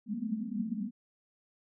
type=band-pass noise; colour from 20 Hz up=pink; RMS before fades=-35 dBFS; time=0.06-0.91 s; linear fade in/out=50 ms; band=200 to 240 Hz; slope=96 dB/octave; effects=none